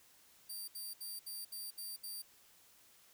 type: tone bursts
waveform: 5% pulse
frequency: 4699 Hz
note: D8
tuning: in tune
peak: -36 dBFS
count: 7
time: 0.49-2.222 s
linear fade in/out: 10 ms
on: 190 ms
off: 67 ms
effects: white hiss -65 dBFS RMS until 3.13 s